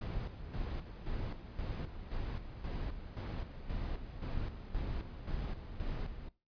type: noise with tremolo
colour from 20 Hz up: brown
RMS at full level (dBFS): -38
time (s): 0.01-6.29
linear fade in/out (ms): 5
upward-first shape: square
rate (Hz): 1.9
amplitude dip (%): 60
effects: noise-tail reverb RT60 0.3 s tail -20 dB re dry + resampled to 11025 Hz